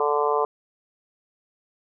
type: harmonic tone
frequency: 146.83 Hz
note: D3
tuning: in tune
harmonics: 3 / 4 / 5 / 6 / 7 / 8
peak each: -23 / -29 / -28 / -29 / -25 / -30 dBFS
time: 0-0.45 s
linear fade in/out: 2 ms
effects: none